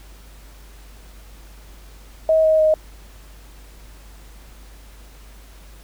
sine tone with pitch steps, 637 / 630.4 / 623.9 Hz, D#5 / D#5 / D#5, +41 / +23 / +5 cents, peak -12 dBFS, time 2.29-2.74 s, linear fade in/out 2 ms, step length 150 ms, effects added 50 Hz sine -41 dBFS peak until 5.83 s + pink hiss -49 dBFS RMS until 5.83 s

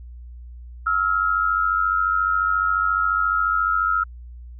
sine tone pair together, 1302.6 / 1396.9 Hz, E6 / F6, -21 / 0 cents, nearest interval minor second, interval 121 cents, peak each -20 / -21 dBFS, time 0.86-4.04 s, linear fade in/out 10 ms, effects added 60 Hz sine -36 dBFS peak until 4.59 s

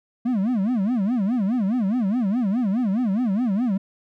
triangle tone with vibrato, 220 Hz, A3, in tune, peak -17 dBFS, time 0.25-3.78 s, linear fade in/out 10 ms, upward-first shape sine, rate 4.8 Hz, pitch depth 270 cents each way, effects none

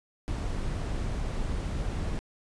brown noise, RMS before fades -31 dBFS, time 0.28-2.19 s, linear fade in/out 0 ms, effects resampled to 22050 Hz

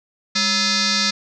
sine tone with frequency modulation, 204.1 Hz, G#3, 30 cents flat, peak -16 dBFS, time 0.35-1.11 s, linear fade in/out 10 ms, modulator 758 Hz, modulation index 7.3, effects none

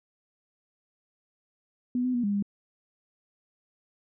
sine tone with pitch steps, 247.3 / 252.8 / 241.9 / 203 / 201.7 Hz, B3 / B3 / B3 / G#3 / G3, +3 / +41 / -36 / -39 / +50 cents, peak -24 dBFS, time 1.95-2.425 s, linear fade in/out 2 ms, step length 95 ms, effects none

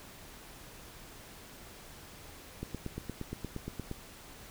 click train, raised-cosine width 3 ms, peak -24 dBFS, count 12, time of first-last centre 2.63-3.914 s, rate 8.57 Hz, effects pink hiss -51 dBFS RMS until 4.5 s

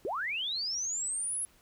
sine linear sweep, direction up, 329.6 to 10810 Hz, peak -31 dBFS, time 0.05-1.45 s, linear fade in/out 0 ms, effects pink hiss -63 dBFS RMS until 1.61 s

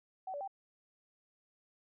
sine tone with pitch steps, 756 / 575 / 783 Hz, F#5 / D5 / G5, +37 / -37 / -2 cents, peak -38 dBFS, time 0.27-0.477 s, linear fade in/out 5 ms, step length 69 ms, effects none

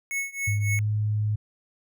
square tone with tremolo, 2200 Hz, C#7, 14 cents flat, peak -25 dBFS, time 0.11-0.79 s, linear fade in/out 0 ms, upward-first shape triangle, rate 3.6 Hz, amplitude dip 95%
sine tone with pitch glide, 103.83 to 106.07 Hz, G#2 to G#2, 0 to +37 cents, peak -22 dBFS, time 0.47-1.36 s, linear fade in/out 10 ms, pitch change +37 cents, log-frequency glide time 0.7-0.86 s
effects none

